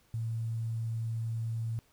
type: tone with quantisation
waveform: sine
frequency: 113.7 Hz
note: A#2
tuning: 43 cents flat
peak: -31 dBFS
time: 0.14-1.79 s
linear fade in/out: 0 ms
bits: 10
effects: pink hiss -67 dBFS RMS until 1.92 s